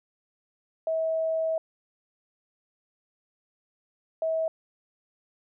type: tone pair in turn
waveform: sine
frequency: 645 / 645 Hz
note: E5 / E5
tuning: -38 / -38 cents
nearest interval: unison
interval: 0 cents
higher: neither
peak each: -24 dBFS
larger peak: neither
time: 0.87-1.58 / 4.22-4.48 s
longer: first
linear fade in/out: 2 ms
effects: none